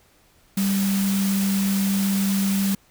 sine tone in noise, 196 Hz, G3, in tune, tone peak -19 dBFS, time 0.57-2.75 s, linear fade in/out 5 ms, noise white, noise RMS -30 dBFS, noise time 0.57-2.75 s, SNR +8 dB, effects pink hiss -58 dBFS RMS until 2.9 s

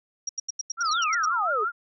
sine tone bursts, 5650 Hz, F8, 19 cents sharp, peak -26 dBFS, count 10, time 0.27-1.255 s, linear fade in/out 5 ms, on 22 ms, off 85 ms
sine tone with vibrato, 1318.5 Hz, E6, in tune, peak -23 dBFS, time 0.77-1.72 s, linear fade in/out 50 ms, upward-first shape triangle, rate 5.7 Hz, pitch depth 150 cents each way
sine exponential sweep, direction down, 5290 to 385.5 Hz, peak -28 dBFS, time 0.84-1.65 s, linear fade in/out 20 ms
effects none

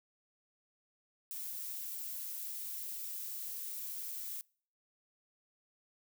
violet noise, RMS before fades -42 dBFS, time 1.31-4.41 s, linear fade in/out 0 ms, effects noise-tail reverb RT60 0.5 s tail -26 dB re dry

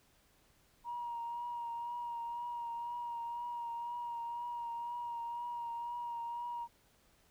sine tone with vibrato, 947 Hz, A#5, 27 cents sharp, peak -37 dBFS, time 0.84-6.68 s, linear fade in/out 50 ms, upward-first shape triangle, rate 2 Hz, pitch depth 27 cents each way, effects tanh soft clip ceiling -33 dBFS + pink hiss -69 dBFS RMS until 7.3 s

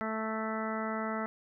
harmonic tone, 219.9 Hz, A3, 1 cent flat, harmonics 1 / 2 / 3 / 4 / 5 / 6 / 7 / 8 / 9, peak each -36 / -41 / -39 / -42 / -45 / -38 / -48 / -48 / -44 dBFS, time 0.01-1.26 s, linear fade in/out 0 ms, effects none

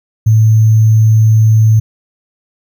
sine tone with sample-and-hold, 110 Hz, A2, in tune, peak -4 dBFS, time 0.26-1.8 s, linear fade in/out 10 ms, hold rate 6300 Hz, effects none

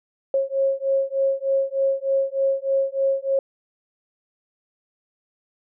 sine beating tone pair, 541 / 544.3 Hz, C#5 / C#5, -42 / -32 cents, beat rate 3.3 Hz, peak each -22 dBFS, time 0.34-3.39 s, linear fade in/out 2 ms, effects none

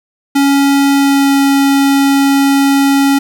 square tone with pitch glide, 278.7 to 276.9 Hz, C#4 to C#4, +9 to -2 cents, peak -8 dBFS, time 0.35-3.19 s, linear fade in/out 10 ms, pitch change -11 cents, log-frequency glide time 0.93-1.37 s, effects 7-bit

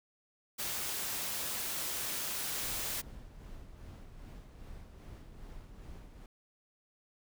white noise, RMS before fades -37 dBFS, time 0.58-3.02 s, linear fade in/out 20 ms
brown noise with tremolo, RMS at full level -47 dBFS, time 2.61-6.26 s, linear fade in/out 2 ms, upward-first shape sine, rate 2.5 Hz, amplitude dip 45%
effects none

